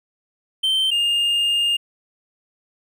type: tone pair in turn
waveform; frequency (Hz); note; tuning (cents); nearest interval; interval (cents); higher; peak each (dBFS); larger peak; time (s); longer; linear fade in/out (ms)
triangle; 3112 / 2822; G7 / F7; -13 / +17; major second; 170; first; -15; neither; 0.63-0.91 / 0.91-1.77; second; 10
effects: none